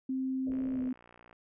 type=tone with pitch glide; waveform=sine; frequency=262.2 to 255.5 Hz; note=C4 to C4; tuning=+4 to -41 cents; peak=-30 dBFS; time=0.09-0.93 s; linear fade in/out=5 ms; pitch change=-45 cents; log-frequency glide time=0.71-0.81 s
type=low-pass noise; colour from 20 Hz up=white; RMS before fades=-48 dBFS; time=0.46-0.89 s; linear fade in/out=10 ms; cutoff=630 Hz; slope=96 dB/octave
type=click train; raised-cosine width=0.5 ms; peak=-40 dBFS; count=49; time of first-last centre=0.52-1.328 s; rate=59.4 Hz
effects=none